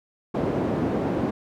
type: band-pass noise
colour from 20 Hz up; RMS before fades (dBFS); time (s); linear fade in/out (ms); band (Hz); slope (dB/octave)
white; -25; 0.34-1.31; 10; 120 to 390; 12
effects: none